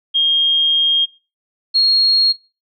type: tone pair in turn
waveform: sine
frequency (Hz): 3231 / 4281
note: G#7 / C8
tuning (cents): -48 / +39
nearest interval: perfect fourth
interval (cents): 487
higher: second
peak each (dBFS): -11 / -10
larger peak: second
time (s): 0.14-1.06 / 1.74-2.33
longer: first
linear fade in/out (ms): 20
effects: noise-tail reverb RT60 0.3 s tail -20 dB re dry